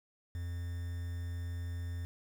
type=tone with quantisation; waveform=triangle; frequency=86.6 Hz; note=F2; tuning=14 cents flat; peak=-34 dBFS; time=0.35-2.05 s; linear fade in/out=0 ms; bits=9; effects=none